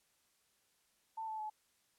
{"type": "tone with pitch steps", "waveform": "sine", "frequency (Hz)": [890, 873.7, 857.7], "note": ["A5", "A5", "A5"], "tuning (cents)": [20, -12, -44], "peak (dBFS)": -39, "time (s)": [1.17, 1.5], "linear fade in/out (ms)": 10, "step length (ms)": 110, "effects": ["white hiss -75 dBFS RMS until 1.98 s", "low-pass 12000 Hz 12 dB/octave"]}